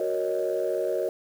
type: chord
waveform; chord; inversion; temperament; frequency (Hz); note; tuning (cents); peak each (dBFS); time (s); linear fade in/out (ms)
sine; D# minor seventh; first; equal; 370 / 466.2 / 554.4 / 622.3; F#4 / A#4 / C#5 / D#5; 0 / 0 / 0 / 0; -29; 0-1.09; 2
effects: tanh soft clip ceiling -17 dBFS + 8-bit